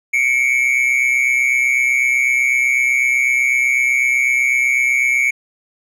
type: tone pair together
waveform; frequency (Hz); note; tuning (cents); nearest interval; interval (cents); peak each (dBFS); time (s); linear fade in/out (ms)
triangle; 2184 / 2312; C#7 / D7; -26 / -28; minor second; 98; -14; 0.13-5.31; 10
effects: none